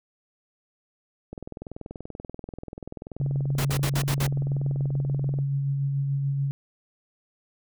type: click train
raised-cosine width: 2 ms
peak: -23 dBFS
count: 85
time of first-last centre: 1.33-5.388 s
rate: 20.7 Hz
type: tone with tremolo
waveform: sine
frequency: 138.9 Hz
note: C#3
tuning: 4 cents sharp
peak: -22 dBFS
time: 3.2-6.51 s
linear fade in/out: 0 ms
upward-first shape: sine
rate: 6.9 Hz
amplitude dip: 25%
type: noise bursts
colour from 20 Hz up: pink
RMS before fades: -29 dBFS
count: 6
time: 3.58-4.269 s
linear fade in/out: 5 ms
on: 69 ms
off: 55 ms
effects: none